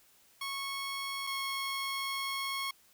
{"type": "tone pair in turn", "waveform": "15% pulse", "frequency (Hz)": [1100, 1092.4], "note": ["C#6", "C#6"], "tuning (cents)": [-14, -26], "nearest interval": "unison", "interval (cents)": 12, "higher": "first", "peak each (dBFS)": [-29, -27], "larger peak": "second", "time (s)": [[0.41, 1.27], [1.27, 2.71]], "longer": "second", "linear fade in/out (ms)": 5, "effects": ["white hiss -64 dBFS RMS until 2.93 s"]}